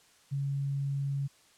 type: tone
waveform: sine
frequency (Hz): 139.3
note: C#3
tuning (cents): +9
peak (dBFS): -29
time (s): 0.31-1.28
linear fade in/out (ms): 20
effects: white hiss -62 dBFS RMS until 1.57 s + low-pass 9000 Hz 12 dB/octave